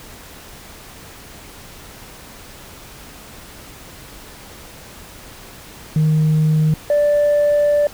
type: tone pair in turn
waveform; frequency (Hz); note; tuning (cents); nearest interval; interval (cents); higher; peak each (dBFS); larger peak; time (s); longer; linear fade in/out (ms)
sine; 155.3 / 586.3; D#3 / D5; -3 / -3; octave + major seventh; 2300; second; -10; neither; 5.96-6.74 / 6.9-7.87; second; 2
effects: tanh soft clip ceiling -10 dBFS + pink hiss -39 dBFS RMS until 7.93 s